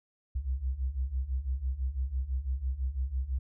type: beating tone pair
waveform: sine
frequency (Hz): 61.74 / 67.74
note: B1 / C#2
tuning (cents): 0 / -39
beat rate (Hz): 6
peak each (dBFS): -34 / -31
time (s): 0.35-3.39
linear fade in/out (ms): 10
effects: none